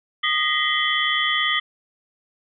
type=tone cluster; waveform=sine; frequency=1232 / 1904 / 2042 / 3090 / 3366 Hz; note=D#6 / A#6 / C7 / G7 / G#7; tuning=-17 / +36 / -43 / -26 / +23 cents; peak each=-25 dBFS; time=0.23-1.6 s; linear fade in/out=10 ms; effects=none